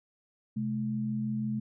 sine tone pair together, 129.18 / 215.2 Hz, C3 / A3, -22 / -38 cents, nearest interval major sixth, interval 884 cents, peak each -35 / -30 dBFS, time 0.56-1.6 s, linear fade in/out 10 ms, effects none

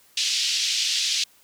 white band-pass noise, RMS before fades -24 dBFS, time 0.17-1.24 s, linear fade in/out 5 ms, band 2800 to 5600 Hz, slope 24 dB/octave, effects white hiss -57 dBFS RMS until 1.43 s

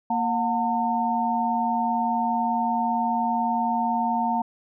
sine tone cluster, 232.8 / 723 / 905 Hz, A#3 / F#5 / A5, -2 / -40 / +48 cents, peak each -27 / -26 / -24 dBFS, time 0.1-4.42 s, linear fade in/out 5 ms, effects none

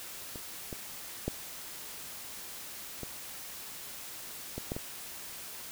clicks, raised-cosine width 2 ms, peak -29 / -25 / -17 / -25 / -23 / -20 / -23 dBFS, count 7, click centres 0.358 / 0.728 / 1.28 / 3.033 / 4.58 / 4.719 / 4.765 s, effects white hiss -44 dBFS RMS until 5.71 s

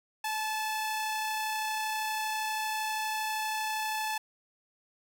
sawtooth tone pair together, 867.8 / 2636 Hz, A5 / E7, -24 / -1 cents, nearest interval octave + perfect fifth, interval 1923 cents, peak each -27 / -38 dBFS, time 0.24-4.18 s, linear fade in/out 5 ms, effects none

